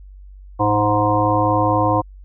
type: harmonic tone with a mistuned harmonic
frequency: 104.4 Hz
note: G#2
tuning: 10 cents sharp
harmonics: 1 / 3 / 5 / 7 / 9 / 10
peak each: -21 / -21 / -21 / -21 / -21 / -21 dBFS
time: 0.59-2.02 s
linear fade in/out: 20 ms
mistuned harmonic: 1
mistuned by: +46 cents
effects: added 48 Hz sine -37 dBFS peak until 2.24 s